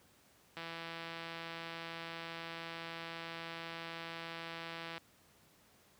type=click train; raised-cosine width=0.3 ms; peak=-28 dBFS; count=733; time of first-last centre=0.57-4.98 s; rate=166 Hz; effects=pink hiss -66 dBFS RMS until 5.99 s + high-pass 80 Hz 12 dB/octave